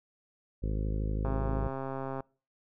harmonic tone, 52.6 Hz, G#1, 23 cents sharp, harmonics 1 / 2 / 3 / 4 / 5 / 6 / 7 / 8 / 9 / 10, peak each -30 / -36 / -40 / -42 / -44 / -46 / -47 / -48 / -49 / -50 dBFS, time 0.62-1.69 s, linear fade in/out 20 ms
click train, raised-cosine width 1 ms, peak -23 dBFS, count 129, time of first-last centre 1.25-2.205 s, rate 134 Hz
effects noise-tail reverb RT60 0.4 s tail -26 dB re dry

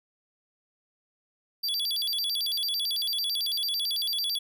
square tone with vibrato, 3981 Hz, B7, 13 cents sharp, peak -27 dBFS, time 1.63-4.39 s, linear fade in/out 10 ms, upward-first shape square, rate 9 Hz, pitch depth 280 cents each way, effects none

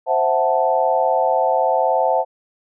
sine chord, F# half-diminished seventh, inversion second, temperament equal, 523.3 / 659.3 / 740 / 880 Hz, C5 / E5 / F#5 / A5, 0 / 0 / 0 / 0 cents, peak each -20 dBFS, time 0.06-2.25 s, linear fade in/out 50 ms, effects none

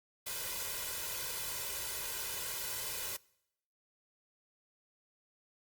white noise with comb filter, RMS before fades -39 dBFS, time 0.26-3.17 s, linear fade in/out 10 ms, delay 2 ms, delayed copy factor +0.8, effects noise-tail reverb RT60 0.8 s tail -24 dB re dry + Opus 48 kbps

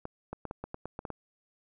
clicks, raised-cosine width 1 ms, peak -23 dBFS, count 10, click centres 0.054 / 0.33 / 0.453 / 0.511 / 0.64 / 0.744 / 0.856 / 0.991 / 1.052 / 1.103 s, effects none

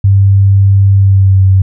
sine tone with pitch glide, 98.3 to 95.45 Hz, G2 to G2, +5 to -46 cents, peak -3 dBFS, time 0.04-1.62 s, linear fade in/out 5 ms, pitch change -51 cents, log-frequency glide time 0.95-1.43 s, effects none

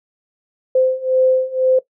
sine beating tone pair, 516 / 518 Hz, C5 / C5, -24 / -17 cents, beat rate 2 Hz, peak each -17 / -15 dBFS, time 0.75-1.79 s, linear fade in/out 5 ms, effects noise-tail reverb RT60 0.1 s tail -17 dB re dry

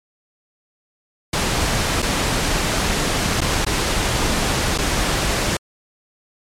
pink noise with dropouts, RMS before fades -19 dBFS, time 1.33-5.57 s, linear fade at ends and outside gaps 5 ms, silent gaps 2.021-2.025 / 3.407-3.414 / 3.649-3.664 / 4.778-4.785 s, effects low-pass 9000 Hz 12 dB/octave + MP3 96 kbps

